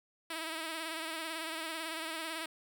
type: tone with vibrato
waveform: 5% pulse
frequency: 322.6 Hz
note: E4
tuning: 37 cents flat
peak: -26 dBFS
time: 0.3-2.46 s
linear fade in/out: 5 ms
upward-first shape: sine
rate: 18 Hz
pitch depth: 50 cents each way
effects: none